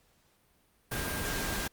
sine tone in noise, 1600 Hz, G6, 35 cents sharp, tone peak -40 dBFS, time 0.91-1.68 s, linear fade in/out 10 ms, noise pink, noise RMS -34 dBFS, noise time 0.91-1.68 s, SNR -9 dB, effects pink hiss -68 dBFS RMS until 1.72 s + Opus 48 kbps

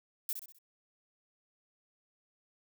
violet noise with echo, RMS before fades -34 dBFS, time 0.29-0.33 s, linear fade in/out 2 ms, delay 64 ms, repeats 4, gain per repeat -7 dB, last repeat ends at 0.586 s, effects none

